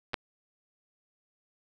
clicks, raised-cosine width 0.3 ms, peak -23 / -12 dBFS, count 2, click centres 0.134 / 0.142 s, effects none

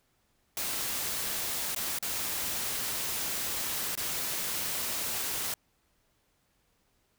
white noise with dropouts, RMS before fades -33 dBFS, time 0.57-5.54 s, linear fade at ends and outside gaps 1 ms, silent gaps 1.748-1.762 / 1.987-2.026 / 3.953-3.975 s, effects pink hiss -72 dBFS RMS until 7.18 s

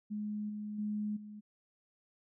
sine tone with level steps, 210 Hz, G#3, 19 cents sharp, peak -35 / -38 / -33 / -45 dBFS, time 0.1-1.41 s, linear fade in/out 20 ms, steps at 0.49 / 0.78 / 1.16 s, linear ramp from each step 10 ms, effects none

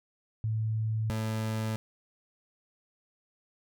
sine / 30% pulse tone pair in turn, 110 / 110 Hz, A2 / A2, 0 / 0 cents, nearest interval unison, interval 0 cents, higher neither, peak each -27 dBFS, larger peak neither, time 0.44-1.1 / 1.1-1.76 s, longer neither, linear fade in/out 0 ms, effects none

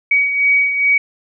sine beating tone pair, 2260 / 2262.4 Hz, C#7 / C#7, +33 / +35 cents, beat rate 2.4 Hz, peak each -12 / -20 dBFS, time 0.11-0.98 s, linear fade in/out 5 ms, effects none

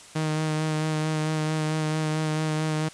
sawtooth tone with vibrato, 155.56 Hz, D#3, in tune, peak -20 dBFS, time 0.15-2.89 s, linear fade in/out 10 ms, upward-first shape sine, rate 4.5 Hz, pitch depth 18 cents each way, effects white hiss -47 dBFS RMS until 2.93 s + resampled to 22050 Hz

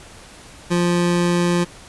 25% pulse tone, 174.61 Hz, F3, in tune, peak -12 dBFS, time 0.7-1.65 s, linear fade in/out 20 ms, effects pink hiss -42 dBFS RMS until 1.88 s + resampled to 24000 Hz

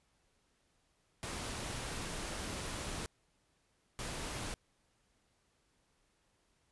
pink noise bursts at uneven times, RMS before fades -41 dBFS, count 2, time 1.23-3.06 / 3.99-4.54 s, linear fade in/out 0 ms, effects pink hiss -75 dBFS RMS until 6.71 s + resampled to 24000 Hz

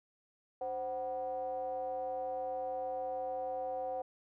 triangle ring-modulated tone, 113.2 Hz, A2, 50 cents sharp, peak -30 dBFS, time 0.61-4.02 s, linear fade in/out 5 ms, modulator 635 Hz, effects none

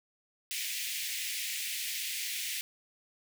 pink high-pass noise, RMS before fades -36 dBFS, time 0.51-2.61 s, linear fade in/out 0 ms, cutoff 2000 Hz, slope 48 dB/octave, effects none

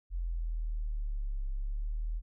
sine linear two-way sweep, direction down then up, 43.65 to 33.38 to 41.05 Hz, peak -31 dBFS, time 0.1-2.22 s, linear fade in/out 50 ms, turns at 1.49 s, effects none

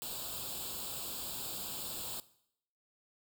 white noise with comb filter, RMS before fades -41 dBFS, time 0.02-2.2 s, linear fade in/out 0 ms, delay 0.25 ms, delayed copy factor +0.85, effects noise-tail reverb RT60 0.7 s tail -18 dB re dry

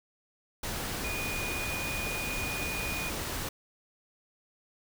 sine tone in noise, 2458 Hz, D#7, 22 cents flat, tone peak -35 dBFS, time 1.04-3.1 s, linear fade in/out 5 ms, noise pink, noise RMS -35 dBFS, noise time 0.63-3.49 s, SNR -3 dB, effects none

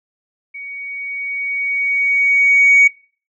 sine tone with level ramp, 2245 Hz, C#7, 21 cents sharp, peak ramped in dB -28 to -4 dBFS, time 0.54-2.88 s, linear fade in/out 10 ms, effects noise-tail reverb RT60 0.4 s tail -21 dB re dry + tanh soft clip ceiling -3 dBFS

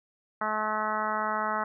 harmonic tone, 214.8 Hz, A3, 41 cents flat, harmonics 1 / 2 / 3 / 4 / 5 / 6 / 7 / 8 / 9, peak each -39 / -42 / -35 / -33 / -33 / -32 / -36 / -43 / -41 dBFS, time 0.41-1.64 s, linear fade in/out 5 ms, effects none

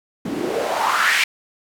white noise with band-pass filter sweep, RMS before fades -20 dBFS, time 0.25-1.24 s, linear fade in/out 5 ms, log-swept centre 220 to 2400 Hz, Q 3.5, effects none

